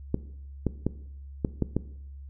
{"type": "clicks", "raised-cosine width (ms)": 3, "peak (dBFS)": -11, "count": 6, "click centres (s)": [0.144, 0.667, 0.866, 1.448, 1.623, 1.766], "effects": ["noise-tail reverb RT60 0.7 s tail -17 dB re dry", "added 69 Hz sine -40 dBFS peak until 2.29 s"]}